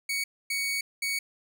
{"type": "tone bursts at uneven times", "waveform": "sawtooth", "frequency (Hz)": 2236, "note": "C#7", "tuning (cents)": 14, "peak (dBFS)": -24, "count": 3, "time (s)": [[0.09, 0.24], [0.5, 0.81], [1.02, 1.19]], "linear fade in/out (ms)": 5, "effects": []}